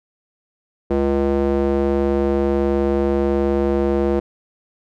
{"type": "tone with band-pass filter", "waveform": "square", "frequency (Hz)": 69.3, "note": "C#2", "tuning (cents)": 0, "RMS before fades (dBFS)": -18, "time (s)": [0.9, 4.2], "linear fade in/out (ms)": 10, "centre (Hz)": 410, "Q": 1.9, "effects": []}